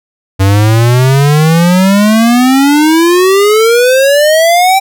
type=exponential sweep; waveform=square; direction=up; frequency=94.9 to 784 Hz; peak=-5 dBFS; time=0.39-4.8 s; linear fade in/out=20 ms; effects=none